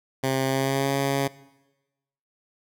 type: tone with pitch glide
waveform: 10% pulse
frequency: 133.1 to 138.03 Hz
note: C3 to C#3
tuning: +30 to -7 cents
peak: -14 dBFS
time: 0.23-1.28 s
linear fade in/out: 10 ms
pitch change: +63 cents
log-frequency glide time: 0.46-0.91 s
effects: noise-tail reverb RT60 1.0 s tail -19 dB re dry